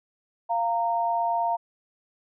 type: tone pair together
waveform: sine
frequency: 694.9 / 924 Hz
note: F5 / A#5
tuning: -9 / -16 cents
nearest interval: perfect fourth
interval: 493 cents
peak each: -25 dBFS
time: 0.49-1.57 s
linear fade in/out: 20 ms
effects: none